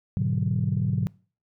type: chord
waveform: sine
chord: G# half-diminished seventh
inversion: none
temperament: equal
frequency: 103.83 / 123.47 / 146.83 / 185 Hz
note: G#2 / B2 / D3 / F#3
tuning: 0 / 0 / 0 / 0 cents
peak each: -27 dBFS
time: 0.17-1.07 s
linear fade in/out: 0 ms
effects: noise-tail reverb RT60 0.4 s tail -24 dB re dry + tanh soft clip ceiling -14 dBFS